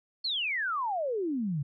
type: exponential sweep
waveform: sine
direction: down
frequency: 4435 to 133.5 Hz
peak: -28 dBFS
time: 0.24-1.63 s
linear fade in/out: 10 ms
effects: none